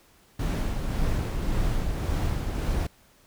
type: noise with tremolo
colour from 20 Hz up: brown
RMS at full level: -25 dBFS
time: 0.39-2.87 s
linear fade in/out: 5 ms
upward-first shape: sine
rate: 1.8 Hz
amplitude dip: 35%
effects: pink hiss -59 dBFS RMS until 3.26 s